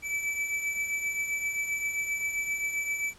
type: beating tone pair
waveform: square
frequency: 2302 / 2309.6 Hz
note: D7 / D7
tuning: -35 / -30 cents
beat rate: 7.6 Hz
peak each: -38 / -30 dBFS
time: 0.02-3.14 s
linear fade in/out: 50 ms
effects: pink hiss -55 dBFS RMS until 3.18 s + low-pass 11000 Hz 12 dB/octave